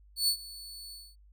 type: tone with ADSR envelope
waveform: sawtooth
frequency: 4447 Hz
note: C#8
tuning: 5 cents sharp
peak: -20 dBFS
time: 0.16-1.16 s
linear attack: 120 ms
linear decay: 83 ms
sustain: -20 dB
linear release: 240 ms
effects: added 50 Hz sine -55 dBFS peak until 1.32 s

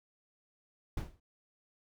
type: noise with exponential decay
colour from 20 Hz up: brown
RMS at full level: -31 dBFS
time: 0.97-1.2 s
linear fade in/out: 5 ms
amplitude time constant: 48 ms
effects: none

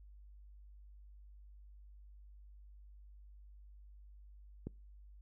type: click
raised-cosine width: 3 ms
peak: -28 dBFS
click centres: 4.67 s
effects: noise-tail reverb RT60 0.3 s tail -26 dB re dry + added 50 Hz sine -54 dBFS peak until 5.21 s

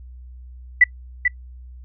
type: tone with echo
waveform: sine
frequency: 1975.5 Hz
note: B6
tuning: in tune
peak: -7 dBFS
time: 0.81-0.84 s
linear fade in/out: 5 ms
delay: 440 ms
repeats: 1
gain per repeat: -7 dB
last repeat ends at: 1.28 s
effects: noise-tail reverb RT60 0.1 s tail -24 dB re dry + added 62 Hz sine -37 dBFS peak until 1.84 s

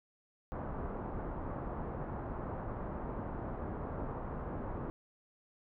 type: low-pass noise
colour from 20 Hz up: pink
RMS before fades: -40 dBFS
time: 0.52-4.9 s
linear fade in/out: 0 ms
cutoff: 1200 Hz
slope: 24 dB/octave
effects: none

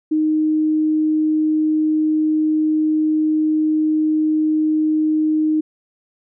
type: tone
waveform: sine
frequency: 310 Hz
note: D#4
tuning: 6 cents flat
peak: -14 dBFS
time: 0.11-5.61 s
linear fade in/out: 10 ms
effects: none

